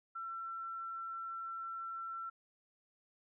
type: tone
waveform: sine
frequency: 1347 Hz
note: E6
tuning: 37 cents sharp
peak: -40 dBFS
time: 0.15-2.3 s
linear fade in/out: 10 ms
effects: none